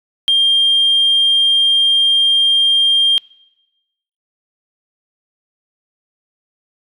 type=tone; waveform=sine; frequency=3200 Hz; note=G7; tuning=35 cents sharp; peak=-8 dBFS; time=0.28-3.18 s; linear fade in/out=0 ms; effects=noise-tail reverb RT60 1.0 s tail -24 dB re dry + tanh soft clip ceiling -6 dBFS